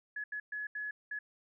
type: tone bursts at uneven times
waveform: sine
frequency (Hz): 1696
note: G#6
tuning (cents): +36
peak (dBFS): -36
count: 5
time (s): 0.16-0.24 / 0.32-0.4 / 0.52-0.67 / 0.75-0.91 / 1.11-1.19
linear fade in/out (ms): 5
effects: none